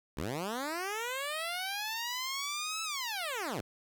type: linear two-way sweep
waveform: 10% pulse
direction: up then down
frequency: 60.7 to 1318.5 to 82.7 Hz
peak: -26 dBFS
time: 0.17-3.61 s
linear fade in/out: 5 ms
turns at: 2.83 s
effects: 11-bit